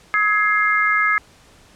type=tone cluster; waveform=sine; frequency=1273 / 1670 / 2107 Hz; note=D#6 / G#6 / C7; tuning=+39 / +9 / +12 cents; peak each=-19 dBFS; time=0.14-1.18 s; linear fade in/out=0 ms; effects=pink hiss -50 dBFS RMS until 1.75 s + low-pass 9000 Hz 12 dB/octave